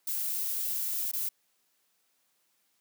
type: noise with dropouts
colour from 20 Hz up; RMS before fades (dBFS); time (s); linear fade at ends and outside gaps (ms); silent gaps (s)
violet; -32; 0.07-1.29; 5; 1.115-1.133
effects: white hiss -73 dBFS RMS until 2.8 s + high-pass 150 Hz 12 dB/octave